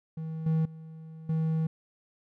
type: tone with level steps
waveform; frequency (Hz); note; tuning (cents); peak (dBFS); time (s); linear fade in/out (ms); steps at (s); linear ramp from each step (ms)
triangle; 159.9; D#3; +48; -31 / -21 / -40 / -23; 0.17-1.67; 5; 0.46 / 0.65 / 1.29; 5
effects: none

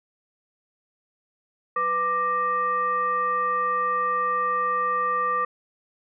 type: tone with frequency modulation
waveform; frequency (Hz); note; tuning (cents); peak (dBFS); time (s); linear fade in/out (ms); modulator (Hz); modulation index
sine; 1181; D6; +9; -21; 1.76-5.45; 5; 684; 0.61
effects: none

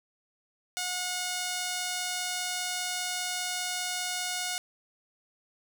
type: tone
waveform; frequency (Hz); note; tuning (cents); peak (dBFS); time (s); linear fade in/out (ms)
5% pulse; 725; F#5; -35; -19; 0.77-4.58; 0
effects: none

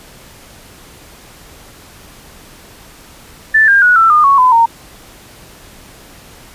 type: tone with pitch steps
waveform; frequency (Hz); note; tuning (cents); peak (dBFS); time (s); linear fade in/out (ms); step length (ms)
sine; 1760 / 1604.6 / 1463 / 1333.8 / 1216.1 / 1108.7 / 1010.9 / 921.6; A6 / G6 / F#6 / E6 / D#6 / C#6 / B5 / A#5; 0 / +40 / -20 / +20 / -40 / 0 / +40 / -20; -5; 3.54-4.66; 10; 140
effects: pink hiss -39 dBFS RMS until 6.54 s + resampled to 32000 Hz

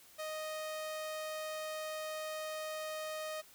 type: tone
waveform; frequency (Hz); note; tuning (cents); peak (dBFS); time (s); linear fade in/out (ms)
sawtooth; 622.3; D#5; 0; -35; 0.18-3.42; 20
effects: white hiss -60 dBFS RMS until 3.54 s

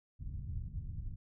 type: low-pass noise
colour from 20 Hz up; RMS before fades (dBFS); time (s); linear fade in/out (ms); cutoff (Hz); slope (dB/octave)
white; -41; 0.19-1.16; 20; 120; 24
effects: none

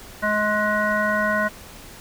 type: harmonic tone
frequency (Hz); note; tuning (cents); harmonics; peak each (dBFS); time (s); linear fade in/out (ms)
210.8; G#3; +26; 1 / 3 / 5 / 7 / 9; -27 / -24 / -26 / -23 / -27; 0.22-1.49; 20
effects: pink hiss -42 dBFS RMS until 2 s

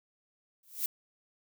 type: noise with exponential growth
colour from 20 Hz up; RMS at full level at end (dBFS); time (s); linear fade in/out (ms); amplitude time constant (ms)
violet; -28; 0.63-0.86; 2; 49
effects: none

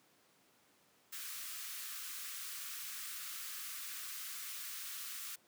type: high-pass noise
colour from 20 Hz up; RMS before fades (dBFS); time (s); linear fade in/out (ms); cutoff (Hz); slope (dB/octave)
white; -45; 1.12-5.36; 10; 1100; 96
effects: pink hiss -69 dBFS RMS until 5.47 s + high-pass 200 Hz 12 dB/octave

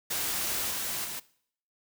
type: noise with level steps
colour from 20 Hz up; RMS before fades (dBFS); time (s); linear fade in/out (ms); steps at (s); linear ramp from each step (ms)
white; -31 / -33 / -37; 0.1-1.2; 10; 0.7 / 1.04; 10
effects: noise-tail reverb RT60 0.6 s tail -20 dB re dry

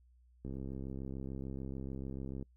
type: click train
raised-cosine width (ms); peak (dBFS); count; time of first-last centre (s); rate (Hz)
3; -30; 133; 0.45-2.426; 66.8
effects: noise-tail reverb RT60 0.1 s tail -26 dB re dry + added 61 Hz sine -62 dBFS peak until 2.56 s

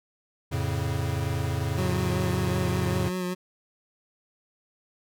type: chord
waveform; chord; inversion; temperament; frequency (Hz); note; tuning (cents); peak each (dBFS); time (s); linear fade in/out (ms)
square; F augmented; none; equal with one note detuned; 87.31 / 109.68 / 138.59; F2 / A2 / C#3; 0 / -5 / 0; -31; 0.51-3.1; 20
type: tone with vibrato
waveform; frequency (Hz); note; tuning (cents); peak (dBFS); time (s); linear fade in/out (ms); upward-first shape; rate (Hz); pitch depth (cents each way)
25% pulse; 181.9; F#3; -29; -24; 1.77-3.35; 20; sine; 5.2; 26
effects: none

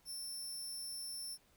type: tone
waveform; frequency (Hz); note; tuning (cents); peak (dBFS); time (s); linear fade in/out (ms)
20% pulse; 5370; E8; +31; -37; 0.05-1.38; 50
effects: pink hiss -70 dBFS RMS until 1.56 s

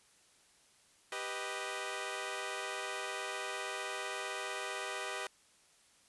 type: chord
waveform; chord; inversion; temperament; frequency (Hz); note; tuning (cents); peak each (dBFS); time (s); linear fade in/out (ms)
10% pulse; G augmented; none; equal; 392 / 493.9 / 622.3; G4 / B4 / D#5; 0 / 0 / 0; -34; 1.12-5.27; 2
effects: white hiss -66 dBFS RMS until 6.08 s + resampled to 24000 Hz

